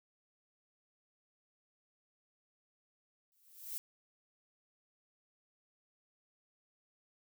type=noise with exponential growth; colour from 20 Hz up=violet; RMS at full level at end=-38 dBFS; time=3.32-3.78 s; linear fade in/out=0 ms; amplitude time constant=100 ms; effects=none